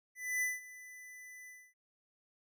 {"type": "tone with ADSR envelope", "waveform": "square", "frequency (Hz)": 1998, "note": "B6", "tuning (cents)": 20, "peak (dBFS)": -31, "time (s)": [0.15, 1.74], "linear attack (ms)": 270, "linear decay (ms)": 180, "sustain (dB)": -19, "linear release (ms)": 260, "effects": []}